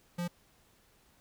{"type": "tone", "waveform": "square", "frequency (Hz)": 174.61, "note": "F3", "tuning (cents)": 0, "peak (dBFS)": -33, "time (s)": [0.18, 0.28], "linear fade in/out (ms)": 10, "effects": ["pink hiss -66 dBFS RMS until 1.2 s"]}